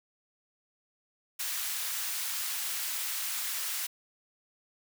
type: high-pass noise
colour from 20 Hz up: white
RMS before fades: -34 dBFS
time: 1.39-3.87 s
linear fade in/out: 10 ms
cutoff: 1200 Hz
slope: 12 dB/octave
effects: none